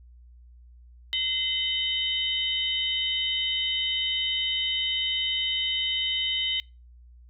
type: tone cluster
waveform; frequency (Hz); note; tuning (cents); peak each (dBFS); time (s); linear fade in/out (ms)
sine; 2057 / 3052 / 3711; C7 / G7 / A#7; -30 / -47 / -9; -33 / -26 / -30; 1.13-6.6; 0
effects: noise-tail reverb RT60 0.3 s tail -26 dB re dry + added 60 Hz sine -48 dBFS peak until 7.29 s